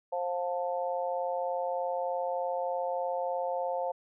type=harmonic tone; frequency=176.7 Hz; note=F3; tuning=21 cents sharp; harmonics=3 / 4 / 5; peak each=-32 / -34 / -36 dBFS; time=0.12-3.92 s; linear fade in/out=10 ms; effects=none